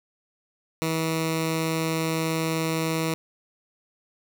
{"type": "tone with notch filter", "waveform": "10% pulse", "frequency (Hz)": 161.5, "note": "E3", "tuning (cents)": -35, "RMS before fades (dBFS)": -26, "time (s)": [0.82, 3.14], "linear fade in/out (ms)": 0, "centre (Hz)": 750, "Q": 1.8, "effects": []}